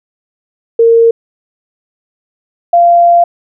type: tone pair in turn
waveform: sine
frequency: 460 / 690.6 Hz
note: A#4 / F5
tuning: -23 / -20 cents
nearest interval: perfect fifth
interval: 703 cents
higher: second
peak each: -3 dBFS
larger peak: neither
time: 0.79-1.11 / 2.73-3.24 s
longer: second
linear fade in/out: 5 ms
effects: none